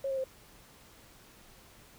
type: tone with pitch steps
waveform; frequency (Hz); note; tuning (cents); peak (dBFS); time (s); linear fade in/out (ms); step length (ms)
sine; 545 / 535 / 525.2; C#5 / C5 / C5; -29 / +38 / +6; -30; 0.04-0.241; 5; 67
effects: pink hiss -57 dBFS RMS until 1.98 s